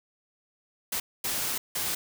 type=noise bursts at uneven times; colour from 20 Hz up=white; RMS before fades=-30 dBFS; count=3; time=0.92-1 / 1.24-1.58 / 1.75-1.95 s; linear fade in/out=5 ms; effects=none